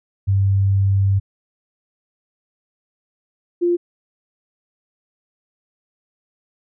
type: tone pair in turn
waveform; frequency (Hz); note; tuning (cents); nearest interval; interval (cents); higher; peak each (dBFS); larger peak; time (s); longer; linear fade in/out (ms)
sine; 98 / 348.5; G2 / F4; 0 / -4; octave + minor seventh; 2196; second; -13 / -14; first; 0.27-1.2 / 3.61-3.77; first; 20
effects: none